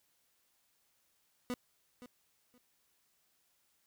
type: tone with echo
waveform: 30% pulse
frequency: 246.9 Hz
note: B3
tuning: in tune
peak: -32 dBFS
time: 1.5-1.54 s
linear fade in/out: 0 ms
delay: 520 ms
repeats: 2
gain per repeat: -14 dB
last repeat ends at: 2.58 s
effects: white hiss -75 dBFS RMS until 3.86 s